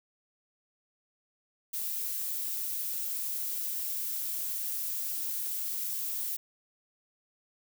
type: noise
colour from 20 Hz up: violet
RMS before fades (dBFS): -34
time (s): 1.73-6.37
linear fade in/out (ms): 10
effects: none